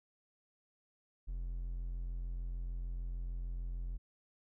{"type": "tone", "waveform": "triangle", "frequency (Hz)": 43.32, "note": "F1", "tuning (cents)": -13, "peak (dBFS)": -35, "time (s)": [1.27, 3.98], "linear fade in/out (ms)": 20, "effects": []}